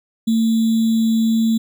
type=tone with sample-and-hold; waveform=sine; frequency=224.8 Hz; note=A3; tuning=37 cents sharp; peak=-13 dBFS; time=0.27-1.58 s; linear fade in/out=10 ms; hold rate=3675 Hz; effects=none